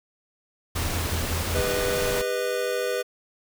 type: tone bursts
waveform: triangle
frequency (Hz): 83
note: E2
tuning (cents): +12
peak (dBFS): -24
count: 5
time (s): 0.75-1.61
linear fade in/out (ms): 10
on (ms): 140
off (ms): 40
type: noise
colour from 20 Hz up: pink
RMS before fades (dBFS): -29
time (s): 0.75-2.22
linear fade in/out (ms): 10
type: chord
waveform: square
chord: G augmented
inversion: none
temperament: equal with one note detuned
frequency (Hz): 400.9 / 493.9 / 622.3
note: G4 / B4 / D#5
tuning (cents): +39 / 0 / 0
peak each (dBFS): -31 / -27 / -33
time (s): 1.54-3.03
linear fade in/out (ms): 20
effects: none